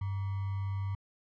sine tone with sample-and-hold, 98 Hz, G2, in tune, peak -31 dBFS, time 0.01-0.95 s, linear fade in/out 5 ms, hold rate 1050 Hz, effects low-pass 2000 Hz 12 dB/octave

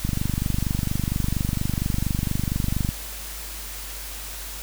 click train, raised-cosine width 5 ms, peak -11 dBFS, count 70, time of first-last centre 0.05-2.89 s, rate 24.3 Hz, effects added 50 Hz sine -37 dBFS peak until 4.62 s + white hiss -36 dBFS RMS until 4.62 s

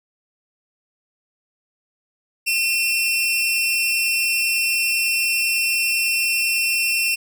sawtooth tone pair together, 2450 / 2706 Hz, D#7 / E7, -27 / +45 cents, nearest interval major second, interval 172 cents, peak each -25 / -15 dBFS, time 2.46-7.16 s, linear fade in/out 20 ms, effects none

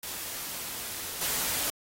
white noise with level steps, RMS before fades -37 / -30 dBFS, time 0.03-1.7 s, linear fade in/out 2 ms, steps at 1.21 s, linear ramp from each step 5 ms, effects AAC 48 kbps

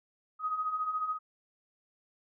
sine beating tone pair, 1244.5 / 1258.5 Hz, D#6 / D#6, 0 / +19 cents, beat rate 14 Hz, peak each -38 / -31 dBFS, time 0.39-1.19 s, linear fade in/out 50 ms, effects none

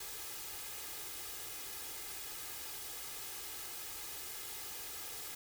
white noise with comb filter, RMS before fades -45 dBFS, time 0-5.35 s, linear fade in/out 5 ms, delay 2.4 ms, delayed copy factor +0.65, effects none

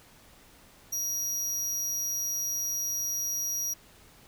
40% pulse tone, 5750 Hz, F8, 50 cents sharp, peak -28 dBFS, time 0.92-3.74 s, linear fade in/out 10 ms, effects pink hiss -56 dBFS RMS until 4.27 s

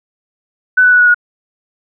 sine tone with pitch steps, 1500 / 1487.1 / 1474.2 / 1461.5 / 1448.9 Hz, F#6 / F#6 / F#6 / F#6 / F#6, +23 / +8 / -7 / -22 / -37 cents, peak -5 dBFS, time 0.77-1.145 s, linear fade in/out 10 ms, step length 75 ms, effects none

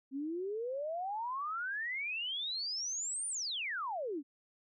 sine exponential two-way sweep, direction up then down, 261.6 to 9397 to 261.6 Hz, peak -35 dBFS, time 0.11-4.23 s, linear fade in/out 50 ms, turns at 3.28 s, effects none

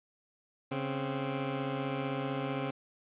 15% pulse tone pair together, 138.59 / 261.6 Hz, C#3 / C4, 0 / 0 cents, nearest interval major seventh, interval 1100 cents, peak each -28 / -30 dBFS, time 0.71-2.71 s, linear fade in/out 10 ms, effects resampled to 8000 Hz + 10-bit

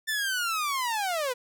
sawtooth linear sweep, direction down, 1789 to 476.6 Hz, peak -23 dBFS, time 0.07-1.34 s, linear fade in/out 20 ms, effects none

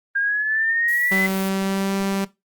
sine linear sweep, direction up, 1603 to 2029 Hz, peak -18 dBFS, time 0.15-1.27 s, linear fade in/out 10 ms
violet noise, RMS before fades -35 dBFS, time 0.88-1.49 s, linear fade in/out 5 ms
sawtooth tone with pitch glide, 191.2 to 195.67 Hz, G3 to G3, -43 to -3 cents, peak -17 dBFS, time 1.11-2.25 s, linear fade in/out 10 ms, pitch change +40 cents, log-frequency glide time 1.25-1.95 s
effects noise-tail reverb RT60 0.2 s tail -17 dB re dry + Opus 32 kbps

